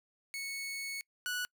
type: tone pair in turn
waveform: sawtooth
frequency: 2208 / 1473.7 Hz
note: C#7 / F#6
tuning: -7 / -7 cents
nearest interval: perfect fifth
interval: 700 cents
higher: first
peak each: -34 / -30 dBFS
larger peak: second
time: 0.34-1.01 / 1.26-1.45 s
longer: first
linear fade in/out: 0 ms
effects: noise-tail reverb RT60 0.1 s tail -26 dB re dry